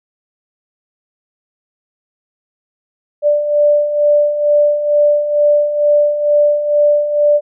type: beating tone pair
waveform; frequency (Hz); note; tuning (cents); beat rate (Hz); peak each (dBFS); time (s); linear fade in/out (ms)
sine; 587.3 / 589.5; D5 / D5; 0 / +6; 2.2; -17 / -10; 3.22-7.41; 50
effects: none